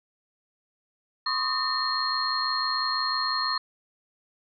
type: tone cluster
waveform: sine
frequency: 1027 / 1113 / 1243 / 1814 / 4241 Hz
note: C6 / C#6 / D#6 / A#6 / C8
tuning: -33 / +7 / -2 / -48 / +23 cents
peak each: -34 / -32 / -32 / -33 / -27 dBFS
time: 1.26-3.58 s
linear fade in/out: 5 ms
effects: none